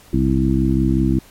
harmonic tone with a mistuned harmonic, 65.41 Hz, C2, in tune, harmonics 1 / 2 / 3 / 4 / 5, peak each -20 / -20 / -20 / -20 / -20 dBFS, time 0.13-1.19 s, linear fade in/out 5 ms, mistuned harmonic 1, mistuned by -140 cents, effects pink hiss -47 dBFS RMS until 1.3 s + MP3 64 kbps

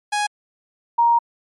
sawtooth / sine tone pair in turn, 830.6 / 938.2 Hz, G#5 / A#5, 0 / +11 cents, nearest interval major second, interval 211 cents, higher second, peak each -15 / -12 dBFS, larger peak second, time 0.12-0.27 / 0.98-1.19 s, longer second, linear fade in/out 10 ms, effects MP3 48 kbps

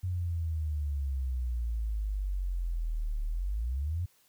sine exponential two-way sweep, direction down then up, 92.5 to 36.41 to 92.5 Hz, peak -29 dBFS, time 0.03-4.06 s, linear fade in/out 10 ms, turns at 3.23 s, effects white hiss -66 dBFS RMS until 4.28 s

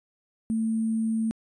sine tone with sample-and-hold, 223.3 Hz, A3, 26 cents sharp, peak -23 dBFS, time 0.5-1.31 s, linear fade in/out 0 ms, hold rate 8820 Hz, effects resampled to 22050 Hz

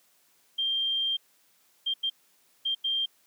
sine tone bursts at uneven times, 3180 Hz, G7, 24 cents sharp, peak -25 dBFS, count 5, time 0.58-1.17 / 1.86-1.94 / 2.03-2.1 / 2.65-2.75 / 2.84-3.06 s, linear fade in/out 10 ms, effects white hiss -65 dBFS RMS until 3.26 s + high-pass 150 Hz 12 dB/octave

